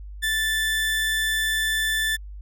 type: tone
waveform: 30% pulse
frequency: 1759 Hz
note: A6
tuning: 1 cent flat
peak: -19 dBFS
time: 0.22-2.17 s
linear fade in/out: 20 ms
effects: added 50 Hz sine -35 dBFS peak until 2.41 s